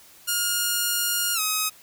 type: tone with pitch glide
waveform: 5% pulse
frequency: 1421 to 1266 Hz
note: F6 to D#6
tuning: +30 to +30 cents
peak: -11 dBFS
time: 0.27-1.7 s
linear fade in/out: 20 ms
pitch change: -200 cents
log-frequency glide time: 1.34-1.4 s
effects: white hiss -51 dBFS RMS until 1.82 s